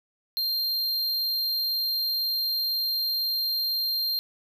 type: tone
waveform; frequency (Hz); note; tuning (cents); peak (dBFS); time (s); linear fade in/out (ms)
square; 4186; C8; 0; -25; 0.37-4.19; 0
effects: none